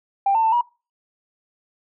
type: tone with pitch steps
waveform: sine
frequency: 791 / 898 / 890 / 959 Hz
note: G5 / A5 / A5 / A#5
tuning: +15 / +35 / +20 / +49 cents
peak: -14 dBFS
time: 0.26-0.612 s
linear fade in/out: 5 ms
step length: 88 ms
effects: noise-tail reverb RT60 0.3 s tail -22 dB re dry + tanh soft clip ceiling -10 dBFS